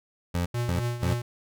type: tone bursts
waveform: 25% pulse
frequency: 87.31 Hz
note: F2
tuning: in tune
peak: -21 dBFS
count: 3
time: 0.34-1.14 s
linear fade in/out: 10 ms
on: 120 ms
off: 220 ms
type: tone with tremolo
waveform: square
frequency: 120 Hz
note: B2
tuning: 49 cents flat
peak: -25 dBFS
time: 0.54-1.22 s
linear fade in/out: 5 ms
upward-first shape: triangle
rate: 3.9 Hz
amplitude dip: 75%
effects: none